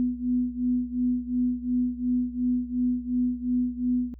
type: beating tone pair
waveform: sine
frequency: 246.9 / 249.7 Hz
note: B3 / B3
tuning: 0 / +19 cents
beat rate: 2.8 Hz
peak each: -25 / -28 dBFS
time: 0-4.14 s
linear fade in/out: 0 ms
effects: added 60 Hz sine -43 dBFS peak until 4.19 s